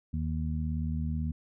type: harmonic tone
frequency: 78.2 Hz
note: D#2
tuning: 9 cents sharp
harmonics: 1 / 2 / 3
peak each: -31 / -34 / -36 dBFS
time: 0.13-1.32 s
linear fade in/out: 10 ms
effects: none